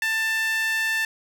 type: tone with high-pass filter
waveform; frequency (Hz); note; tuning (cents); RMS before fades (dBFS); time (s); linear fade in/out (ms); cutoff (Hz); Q
sawtooth; 888; A5; +16; -24; 0.02-1.05; 2; 2000; 9.7
effects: none